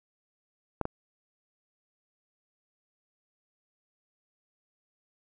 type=clicks; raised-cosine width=1 ms; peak=-14 / -17 dBFS; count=2; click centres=0.813 / 0.854 s; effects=none